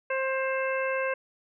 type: harmonic tone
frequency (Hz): 529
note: C5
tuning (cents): +19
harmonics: 1 / 2 / 3 / 4 / 5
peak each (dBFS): -28 / -34 / -33 / -37 / -36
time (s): 0.1-1.14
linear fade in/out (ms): 5
effects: none